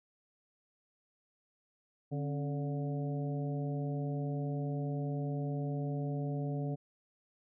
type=harmonic tone with a mistuned harmonic; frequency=145 Hz; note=D3; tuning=22 cents flat; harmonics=1 / 2 / 3 / 4 / 5; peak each=-34 / -40 / -44 / -46 / -48 dBFS; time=2.11-6.76 s; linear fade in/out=20 ms; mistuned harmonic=2; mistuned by=-94 cents; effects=none